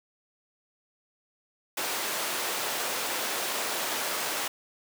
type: high-pass noise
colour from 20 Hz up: pink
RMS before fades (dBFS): -31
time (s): 1.77-4.48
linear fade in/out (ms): 5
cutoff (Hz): 500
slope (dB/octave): 12
effects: none